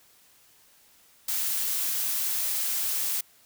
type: noise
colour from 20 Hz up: blue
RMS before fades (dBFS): -28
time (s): 1.28-3.21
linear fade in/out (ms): 5
effects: white hiss -59 dBFS RMS until 3.45 s